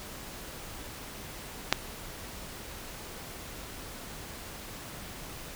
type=click; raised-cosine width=0.2 ms; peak=-3 dBFS; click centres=1.726 s; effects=pink hiss -43 dBFS RMS until 5.55 s